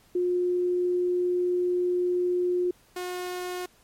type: tone pair in turn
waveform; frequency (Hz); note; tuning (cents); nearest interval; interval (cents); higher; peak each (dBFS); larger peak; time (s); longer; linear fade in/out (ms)
sine / sawtooth; 357.5 / 360.8; F4 / F#4; +41 / -44; unison; 15; second; -22 / -27; first; 0.15-2.71 / 2.96-3.66; first; 5
effects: pink hiss -60 dBFS RMS until 3.83 s + MP3 64 kbps